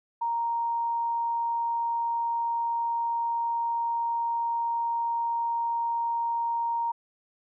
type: tone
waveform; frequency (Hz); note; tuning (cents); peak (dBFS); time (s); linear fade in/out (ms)
sine; 932.3; A#5; 0; -25; 0.21-6.92; 10
effects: none